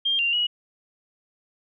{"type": "tone with pitch steps", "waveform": "sine", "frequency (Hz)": [3200, 2778, 2909], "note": ["G7", "F7", "F#7"], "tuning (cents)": [35, -10, -30], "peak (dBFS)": -20, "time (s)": [0.05, 0.47], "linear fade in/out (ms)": 10, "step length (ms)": 140, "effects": []}